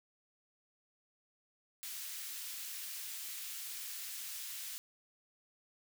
white high-pass noise, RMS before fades -44 dBFS, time 1.83-4.78 s, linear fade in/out 0 ms, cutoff 2000 Hz, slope 12 dB/octave, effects none

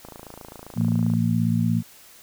click train, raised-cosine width 1 ms, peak -25 dBFS, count 31, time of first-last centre 0.05-1.137 s, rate 27.6 Hz
harmonic tone, 56.9 Hz, A#1, 41 cents flat, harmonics 2 / 3 / 4, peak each -23 / -23 / -23 dBFS, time 0.75-1.83 s, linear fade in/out 50 ms
effects white hiss -49 dBFS RMS until 2.22 s

